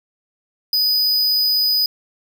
square tone, 4978 Hz, D#8, in tune, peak -15 dBFS, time 0.73-1.86 s, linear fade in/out 2 ms, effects 8-bit

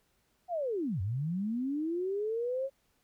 sine linear two-way sweep, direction down then up, 740 to 87.9 to 550 Hz, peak -30 dBFS, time 0.48-2.7 s, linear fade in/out 50 ms, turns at 1.01 s, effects pink hiss -73 dBFS RMS until 3.03 s

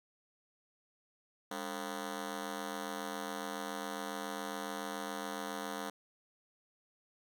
10% pulse ring-modulated tone, 246.9 Hz, B3, in tune, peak -27 dBFS, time 1.51-5.9 s, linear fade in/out 5 ms, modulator 43.6 Hz, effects none

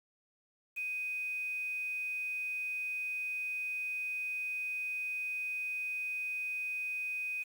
sine tone with quantisation, 2500 Hz, D#7, 8 cents sharp, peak -34 dBFS, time 0.76-7.44 s, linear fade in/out 20 ms, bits 9, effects none

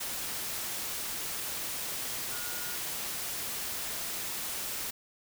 sine tone in noise, 1437 Hz, F6, 49 cents sharp, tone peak -44 dBFS, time 2.31-2.76 s, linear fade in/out 10 ms, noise white, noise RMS -36 dBFS, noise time 0-4.91 s, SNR -11 dB, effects none

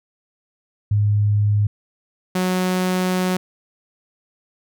sine / sawtooth tone pair in turn, 103.83 / 183.73 Hz, G#2 / F#3, 0 / -12 cents, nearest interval minor seventh, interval 988 cents, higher second, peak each -14 dBFS, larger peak neither, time 0.91-1.67 / 2.35-3.37 s, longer second, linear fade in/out 5 ms, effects none

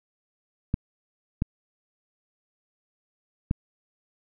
clicks, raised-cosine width 5 ms, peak -11 dBFS, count 3, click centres 0.741 / 1.421 / 3.511 s, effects none

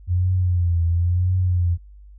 sine tone with vibrato, 88.1 Hz, F2, 16 cents sharp, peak -16 dBFS, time 0.07-1.78 s, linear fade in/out 50 ms, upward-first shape triangle, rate 0.97 Hz, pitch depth 90 cents each way, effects added 50 Hz sine -41 dBFS peak until 2.18 s

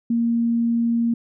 sine tone, 233.1 Hz, A#3, in tune, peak -17 dBFS, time 0.1-1.14 s, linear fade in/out 5 ms, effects none

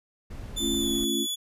brown noise, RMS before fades -38 dBFS, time 0.3-1.05 s, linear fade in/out 10 ms
sawtooth tone with pitch glide, 3520 to 3424 Hz, A7 to A7, 0 to -48 cents, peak -25 dBFS, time 0.56-1.36 s, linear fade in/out 20 ms, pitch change -48 cents, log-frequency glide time 0.75-0.91 s
sine chord, A augmented, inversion none, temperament just, 220 / 275 / 343.8 Hz, A3 / C#4 / E#4, 0 / -14 / -27 cents, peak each -31 / -30 / -30 dBFS, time 0.59-1.27 s, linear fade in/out 50 ms
effects resampled to 32000 Hz

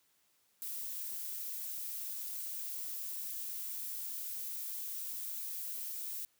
violet noise, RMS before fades -41 dBFS, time 0.62-6.25 s, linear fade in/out 0 ms, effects white hiss -73 dBFS RMS until 6.39 s + high-pass 60 Hz 12 dB/octave

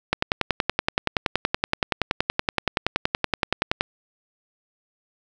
click train, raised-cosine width 0.3 ms, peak -3 dBFS, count 40, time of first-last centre 0.13-3.809 s, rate 10.6 Hz, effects none

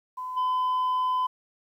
sine tone with level steps, 1013 Hz, B5, 44 cents sharp, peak -31 / -20 dBFS, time 0.17-1.27 s, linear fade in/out 10 ms, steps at 0.36 s, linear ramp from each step 20 ms, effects tanh soft clip ceiling -22 dBFS + 10-bit

